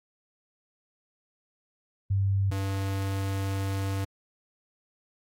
sine / square tone pair in turn, 98 / 97.45 Hz, G2 / G2, 0 / -10 cents, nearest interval unison, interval 10 cents, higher first, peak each -22 / -28 dBFS, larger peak first, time 2.1-2.51 / 2.51-4.05 s, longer second, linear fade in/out 10 ms, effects AAC 64 kbps

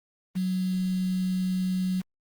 sine tone with quantisation, 185 Hz, F#3, in tune, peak -24 dBFS, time 0.35-2.02 s, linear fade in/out 20 ms, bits 7, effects Opus 32 kbps

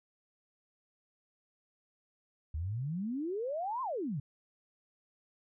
sine exponential two-way sweep, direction up then down, 72.4 to 1078 to 125.2 Hz, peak -33 dBFS, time 2.54-4.2 s, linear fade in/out 5 ms, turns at 3.82 s, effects none

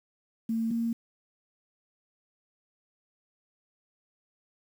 sine tone pair in turn, 226.2 / 231 Hz, A3 / A#3, +48 / -16 cents, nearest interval unison, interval 36 cents, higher second, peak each -26 dBFS, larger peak neither, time 0.49-0.71 / 0.71-0.93 s, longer neither, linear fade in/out 5 ms, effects 9-bit

